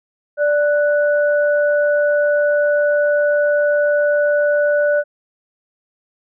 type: tone pair together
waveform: sine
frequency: 587.3 / 1479.9 Hz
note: D5 / F#6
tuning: 0 / 0 cents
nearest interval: octave + major third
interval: 1600 cents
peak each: -13 / -21 dBFS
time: 0.37-5.04 s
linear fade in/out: 50 ms
effects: none